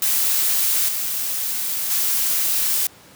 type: noise with level steps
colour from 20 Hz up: blue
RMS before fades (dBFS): -19 / -24 / -20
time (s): 0.02-2.87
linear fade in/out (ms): 2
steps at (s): 0.88 / 1.9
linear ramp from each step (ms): 10
effects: pink hiss -47 dBFS RMS until 3.15 s + high-pass 100 Hz 12 dB/octave